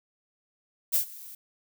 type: noise with ADSR envelope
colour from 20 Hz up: violet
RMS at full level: -22 dBFS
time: 0.92-1.35 s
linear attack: 29 ms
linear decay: 100 ms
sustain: -22 dB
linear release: 4 ms
effects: none